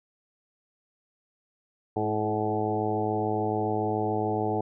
harmonic tone with a mistuned harmonic, 107 Hz, A2, 48 cents flat, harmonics 1 / 2 / 3 / 4 / 5 / 6 / 7 / 8, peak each -33 / -35 / -32 / -30 / -38 / -37 / -31 / -35 dBFS, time 1.96-4.61 s, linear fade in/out 5 ms, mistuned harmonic 3, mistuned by +24 cents, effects none

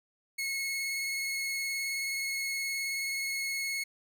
sawtooth tone with vibrato, 2181 Hz, C#7, 29 cents flat, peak -28 dBFS, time 0.38-3.84 s, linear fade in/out 10 ms, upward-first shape sine, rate 19 Hz, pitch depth 16 cents each way, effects none

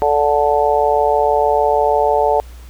harmonic tone, 146.3 Hz, D3, 6 cents flat, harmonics 3 / 4 / 5 / 6, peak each -17 / -17 / -17 / -17 dBFS, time 0.02-2.4 s, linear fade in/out 0 ms, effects added 60 Hz sine -33 dBFS peak until 2.69 s + pink hiss -46 dBFS RMS until 2.69 s

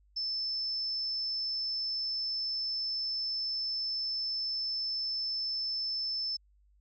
sine tone, 5274 Hz, E8, in tune, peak -31 dBFS, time 0.16-6.37 s, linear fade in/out 10 ms, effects added 50 Hz sine -62 dBFS peak until 6.8 s

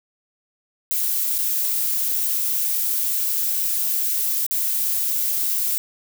violet noise with dropouts, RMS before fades -22 dBFS, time 0.91-5.78 s, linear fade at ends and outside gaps 0 ms, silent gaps 1.381-1.386 / 4.465-4.51 s, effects none

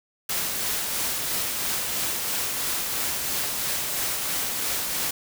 white noise with tremolo, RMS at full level -26 dBFS, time 0.29-5.11 s, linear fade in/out 5 ms, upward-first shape triangle, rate 3 Hz, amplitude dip 30%, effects none

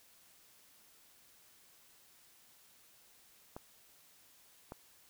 clicks, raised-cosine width 1 ms, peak -30 dBFS, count 2, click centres 3.565 / 4.721 s, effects white hiss -64 dBFS RMS until 5.09 s

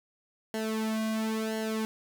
sawtooth tone with flanger, 219.9 Hz, A3, 1 cent flat, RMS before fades -31 dBFS, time 0.54-1.85 s, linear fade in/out 0 ms, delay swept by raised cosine 0.82 to 2.32 ms, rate 0.97 Hz, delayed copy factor -0.8, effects none

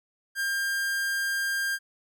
45% pulse tone, 1600 Hz, G6, 35 cents sharp, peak -26 dBFS, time 0.35-1.79 s, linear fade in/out 50 ms, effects none

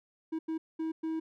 triangle tone bursts at uneven times, 321 Hz, E4, 46 cents flat, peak -29 dBFS, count 4, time 0.32-0.39 / 0.48-0.58 / 0.79-0.92 / 1.03-1.2 s, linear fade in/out 10 ms, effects none

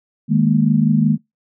sine chord, D# suspended fourth, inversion none, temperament equal, 155.56 / 207.7 / 233.1 Hz, D#3 / G#3 / A#3, 0 / 0 / 0 cents, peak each -16 dBFS, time 0.28-1.18 s, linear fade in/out 50 ms, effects noise-tail reverb RT60 0.2 s tail -25 dB re dry

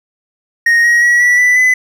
triangle tone with pitch steps, 1864.7 / 1892.9 / 1921.6 / 1950.6 / 1980.2 / 2010 Hz, A#6 / A#6 / B6 / B6 / B6 / B6, 0 / +26 / -48 / -22 / +4 / +30 cents, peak -5 dBFS, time 0.66-1.74 s, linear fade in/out 5 ms, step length 180 ms, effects none

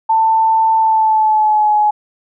sine tone with pitch glide, 890 to 843 Hz, A5 to G#5, +20 to +26 cents, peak -9 dBFS, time 0.09-1.91 s, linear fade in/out 10 ms, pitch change -94 cents, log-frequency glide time 0.76-1.75 s, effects none

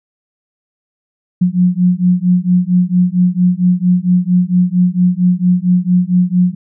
sine beating tone pair, 177.6 / 182 Hz, F3 / F#3, +29 / -28 cents, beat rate 4.4 Hz, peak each -12 dBFS, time 1.41-6.55 s, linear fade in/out 10 ms, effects none

